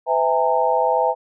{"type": "tone cluster", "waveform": "sine", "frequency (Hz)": [506, 653, 812, 913], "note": ["B4", "E5", "G#5", "A#5"], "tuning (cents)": [42, -17, -39, -36], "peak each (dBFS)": -21, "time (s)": [0.06, 1.15], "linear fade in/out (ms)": 50, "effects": []}